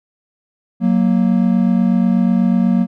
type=tone pair together; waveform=triangle; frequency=185.33 / 233.5 Hz; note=F#3 / A#3; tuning=+3 / +3 cents; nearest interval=major third; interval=400 cents; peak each=-12 dBFS; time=0.8-2.87 s; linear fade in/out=50 ms; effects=none